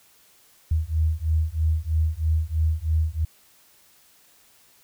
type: beating tone pair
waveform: sine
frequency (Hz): 77.78 / 80.88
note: D#2 / E2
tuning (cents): 0 / -32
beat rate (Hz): 3.1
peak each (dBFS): -23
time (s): 0.71-3.25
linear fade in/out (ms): 5
effects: white hiss -57 dBFS RMS until 4.83 s